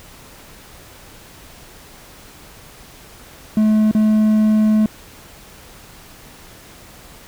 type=tone with dropouts; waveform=triangle; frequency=215.3 Hz; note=A3; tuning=37 cents flat; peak=-9 dBFS; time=3.57-4.86 s; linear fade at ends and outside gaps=2 ms; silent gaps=3.913-3.949 s; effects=pink hiss -42 dBFS RMS until 7.27 s